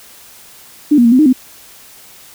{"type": "tone with pitch steps", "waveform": "sine", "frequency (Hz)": [296.2, 239.9, 231.8, 255.9, 307.5, 256.2], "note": ["D4", "A#3", "A#3", "C4", "D#4", "C4"], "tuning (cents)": [15, 50, -10, -38, -20, -36], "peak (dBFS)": -5, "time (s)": [0.91, 1.33], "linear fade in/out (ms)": 10, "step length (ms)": 70, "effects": ["white hiss -40 dBFS RMS until 2.34 s"]}